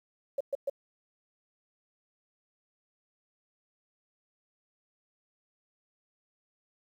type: tone bursts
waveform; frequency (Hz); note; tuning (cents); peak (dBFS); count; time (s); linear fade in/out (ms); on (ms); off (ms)
sine; 554.4; C#5; 0; -27; 3; 0.38-0.698; 5; 26; 120
effects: 10-bit